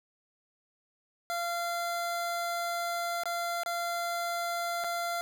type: tone with dropouts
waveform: 25% pulse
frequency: 689 Hz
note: F5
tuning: 24 cents flat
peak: -27 dBFS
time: 1.3-5.21 s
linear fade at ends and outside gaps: 0 ms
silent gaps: 3.235-3.256 / 3.634-3.661 / 4.839-4.844 s
effects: none